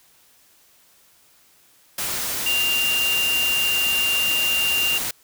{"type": "tone in noise", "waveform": "sine", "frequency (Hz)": 2789, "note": "F7", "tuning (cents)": -3, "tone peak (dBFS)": -19, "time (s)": [2.46, 4.98], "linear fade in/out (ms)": 5, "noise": "white", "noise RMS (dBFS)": -26, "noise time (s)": [1.98, 5.11], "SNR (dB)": 4, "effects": ["white hiss -56 dBFS RMS until 5.23 s"]}